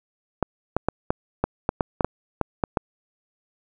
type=clicks; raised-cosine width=1 ms; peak=-6 dBFS; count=12; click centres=0.427 / 0.766 / 0.886 / 1.105 / 1.44 / 1.691 / 1.808 / 2.008 / 2.046 / 2.413 / 2.638 / 2.772 s; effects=none